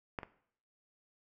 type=clicks; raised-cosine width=0.5 ms; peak=-21 / -27 dBFS; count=2; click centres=0.188 / 0.232 s; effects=noise-tail reverb RT60 0.6 s tail -17 dB re dry